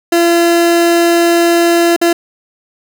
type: tone with dropouts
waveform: 30% pulse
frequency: 340.6 Hz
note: F4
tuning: 43 cents flat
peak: -5 dBFS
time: 0.12-2.13 s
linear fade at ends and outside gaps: 5 ms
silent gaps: 1.964-2.014 s
effects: none